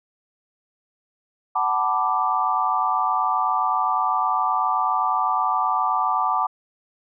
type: chord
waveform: sine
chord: B minor seventh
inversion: second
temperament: equal with one note detuned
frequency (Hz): 748.6 / 880 / 987.8 / 1174.7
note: F#5 / A5 / B5 / D6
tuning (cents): +20 / 0 / 0 / 0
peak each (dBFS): -25 / -25 / -26 / -22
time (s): 1.55-6.47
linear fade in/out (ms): 10
effects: none